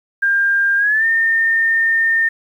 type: tone with pitch glide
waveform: sine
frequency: 1600 to 1816.8 Hz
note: G6 to A#6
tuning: +35 to -45 cents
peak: -12 dBFS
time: 0.22-2.29 s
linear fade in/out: 10 ms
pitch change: +220 cents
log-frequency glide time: 0.77-1.06 s
effects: 8-bit